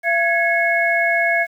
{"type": "tone cluster", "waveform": "sine", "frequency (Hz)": [679, 1666, 2186], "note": ["F5", "G#6", "C#7"], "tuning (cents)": [-49, 5, -25], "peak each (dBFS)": -19, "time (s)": [0.03, 1.47], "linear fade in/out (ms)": 50, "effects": ["8-bit"]}